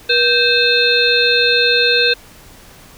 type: harmonic tone with a mistuned harmonic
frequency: 521 Hz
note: C5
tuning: 7 cents flat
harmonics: 1 / 3 / 5 / 7 / 8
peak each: -17 / -17 / -17 / -17 / -17 dBFS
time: 0.09-2.14 s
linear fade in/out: 10 ms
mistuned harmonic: 1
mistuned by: -140 cents
effects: pink hiss -42 dBFS RMS until 2.97 s